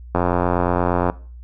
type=click train; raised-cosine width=1 ms; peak=-4 dBFS; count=85; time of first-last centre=0.15-1.099 s; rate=88.5 Hz; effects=noise-tail reverb RT60 0.4 s tail -20 dB re dry + added 60 Hz sine -35 dBFS peak until 1.43 s